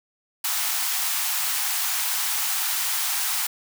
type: high-pass noise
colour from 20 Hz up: white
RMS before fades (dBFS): -25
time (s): 0.44-3.47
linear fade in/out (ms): 5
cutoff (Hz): 710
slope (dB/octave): 96
effects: none